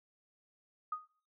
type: tone with exponential decay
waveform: sine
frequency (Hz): 1243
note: D#6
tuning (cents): -2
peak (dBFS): -31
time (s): 0.92-1.06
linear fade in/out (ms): 5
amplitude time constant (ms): 29
effects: noise-tail reverb RT60 0.4 s tail -17 dB re dry